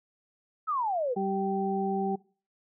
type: exponential sweep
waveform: sine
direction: down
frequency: 1330 to 465.8 Hz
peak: -26 dBFS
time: 0.67-1.15 s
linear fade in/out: 20 ms
type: harmonic tone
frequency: 194.5 Hz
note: G3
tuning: 13 cents flat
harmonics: 1 / 2 / 4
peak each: -31 / -31 / -31 dBFS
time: 1.16-2.16 s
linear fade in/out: 10 ms
effects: noise-tail reverb RT60 0.4 s tail -22 dB re dry